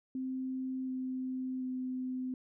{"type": "tone with pitch steps", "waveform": "sine", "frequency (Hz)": [260.2, 258.1, 256], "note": ["C4", "C4", "C4"], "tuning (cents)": [-9, -23, -38], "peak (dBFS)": -34, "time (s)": [0.15, 2.34], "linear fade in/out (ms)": 2, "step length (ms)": 730, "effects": []}